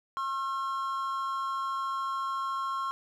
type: tone pair together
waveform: triangle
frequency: 1077 / 1356.9 Hz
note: C6 / E6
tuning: +50 / +50 cents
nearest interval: major third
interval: 400 cents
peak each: -29 / -34 dBFS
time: 0.17-2.91 s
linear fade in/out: 0 ms
effects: none